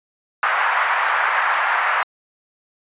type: band-pass noise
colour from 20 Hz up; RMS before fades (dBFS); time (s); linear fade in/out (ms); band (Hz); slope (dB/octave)
white; -19; 0.43-2.03; 2; 800 to 1800; 24
effects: resampled to 8000 Hz